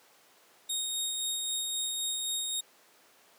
20% pulse tone with tremolo, 3729 Hz, A#7, in tune, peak -24 dBFS, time 0.69-2.61 s, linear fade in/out 10 ms, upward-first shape sine, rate 3.8 Hz, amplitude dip 25%, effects pink hiss -60 dBFS RMS until 3.38 s + high-pass 400 Hz 12 dB/octave

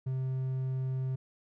triangle tone, 130.81 Hz, C3, in tune, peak -28 dBFS, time 0.06-1.16 s, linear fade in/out 10 ms, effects none

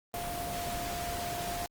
sine tone in noise, 698.5 Hz, F5, in tune, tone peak -36 dBFS, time 0.14-1.66 s, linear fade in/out 0 ms, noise pink, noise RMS -38 dBFS, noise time 0.14-1.66 s, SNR -1 dB, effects Opus 24 kbps

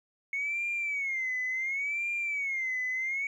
sine tone with vibrato, 2193 Hz, C#7, 19 cents flat, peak -28 dBFS, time 0.33-3.27 s, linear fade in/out 2 ms, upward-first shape sine, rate 0.7 Hz, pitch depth 150 cents each way, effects tanh soft clip ceiling -25 dBFS + 11-bit

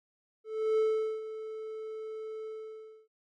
triangle tone with ADSR envelope, 437.6 Hz, A4, 9 cents flat, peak -21 dBFS, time 0.44-3.08 s, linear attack 340 ms, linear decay 430 ms, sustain -14 dB, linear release 620 ms, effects MP3 48 kbps

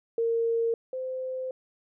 sine tone pair in turn, 460.3 / 516.7 Hz, A#4 / C5, -22 / -22 cents, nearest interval major second, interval 200 cents, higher second, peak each -23 / -30 dBFS, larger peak first, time 0.18-0.74 / 0.93-1.51 s, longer second, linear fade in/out 2 ms, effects none

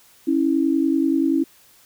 sine tone pair together, 274.7 / 325.1 Hz, C#4 / E4, -16 / -24 cents, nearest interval minor third, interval 292 cents, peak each -19 dBFS, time 0.27-1.44 s, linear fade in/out 10 ms, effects white hiss -53 dBFS RMS until 1.85 s

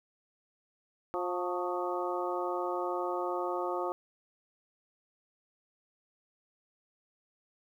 harmonic tone with a mistuned harmonic, 177.8 Hz, F3, 31 cents sharp, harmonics 2 / 3 / 4 / 5 / 6 / 7, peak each -35 / -37 / -38 / -39 / -40 / -40 dBFS, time 1.14-3.92 s, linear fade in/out 0 ms, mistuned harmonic 6, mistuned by +72 cents, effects 11-bit

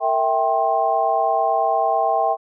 sine tone cluster, 458 / 655 / 784 / 1063 Hz, A#4 / E5 / G5 / C6, -31 / -11 / 0 / +27 cents, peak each -27 / -20 / -19 / -25 dBFS, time 0-2.37 s, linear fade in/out 50 ms, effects none

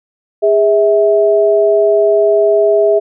sine tone pair together, 409.5 / 650 Hz, G#4 / E5, -24 / -24 cents, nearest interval minor sixth, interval 800 cents, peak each -10 dBFS, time 0.42-3 s, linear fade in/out 20 ms, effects none

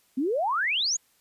sine exponential sweep, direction up, 244 to 7060 Hz, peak -23 dBFS, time 0.17-0.97 s, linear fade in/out 10 ms, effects white hiss -65 dBFS RMS until 1.2 s + resampled to 32000 Hz

